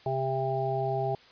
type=harmonic tone; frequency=132.9 Hz; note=C3; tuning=27 cents sharp; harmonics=1 / 3 / 5 / 6; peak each=-32 / -32 / -32 / -32 dBFS; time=0.06-1.15 s; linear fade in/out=2 ms; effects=white hiss -55 dBFS RMS until 1.31 s + resampled to 11025 Hz